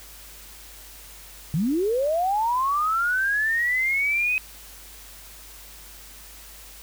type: linear sweep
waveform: sine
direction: up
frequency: 140.2 to 2539 Hz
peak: -20 dBFS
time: 1.54-4.38 s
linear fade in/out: 0 ms
effects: added 50 Hz sine -48 dBFS peak until 6.82 s + white hiss -45 dBFS RMS until 6.82 s